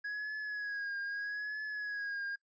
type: tone with vibrato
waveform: triangle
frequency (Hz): 1664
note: G#6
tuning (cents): +3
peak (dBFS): -34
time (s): 0.04-2.36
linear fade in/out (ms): 10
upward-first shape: triangle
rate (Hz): 0.79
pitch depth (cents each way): 57
effects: noise-tail reverb RT60 0.1 s tail -22 dB re dry + resampled to 16000 Hz